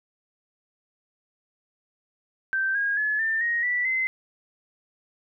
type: tone with pitch steps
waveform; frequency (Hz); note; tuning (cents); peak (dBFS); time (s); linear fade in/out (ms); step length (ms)
sine; 1559 / 1632.7 / 1710 / 1790.8 / 1875.5 / 1964.2 / 2057; G6 / G#6 / A6 / A6 / A#6 / B6 / C7; -10 / -30 / -50 / +30 / +10 / -10 / -30; -22; 2.53-4.07; 0; 220
effects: none